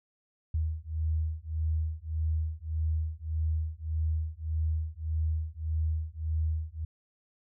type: beating tone pair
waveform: sine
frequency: 78.3 / 80 Hz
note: D#2 / D#2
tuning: +11 / +49 cents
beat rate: 1.7 Hz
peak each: -31 / -31 dBFS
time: 0.54-6.85 s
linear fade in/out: 5 ms
effects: none